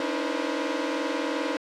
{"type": "tone cluster", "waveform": "sawtooth", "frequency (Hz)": [281.7, 301.6, 324.2, 481.8, 522], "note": ["C#4", "D4", "E4", "B4", "C5"], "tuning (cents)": [28, 46, -29, -43, -4], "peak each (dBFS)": -29, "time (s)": [0, 1.57], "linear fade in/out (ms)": 2, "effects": ["low-pass 5000 Hz 12 dB/octave"]}